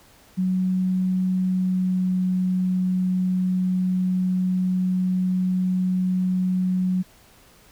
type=tone with pitch glide; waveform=sine; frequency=185.2 to 184.03 Hz; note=F#3 to F#3; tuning=+2 to -9 cents; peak=-19 dBFS; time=0.37-7.03 s; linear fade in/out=20 ms; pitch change=-11 cents; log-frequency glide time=1.43-2.12 s; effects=pink hiss -53 dBFS RMS until 7.71 s